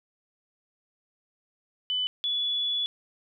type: tone pair in turn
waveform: sine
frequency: 3000 / 3421 Hz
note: F#7 / A7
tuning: +23 / -49 cents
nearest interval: major second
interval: 228 cents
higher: second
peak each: -25 dBFS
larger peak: neither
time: 1.9-2.07 / 2.24-2.86 s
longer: second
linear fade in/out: 0 ms
effects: none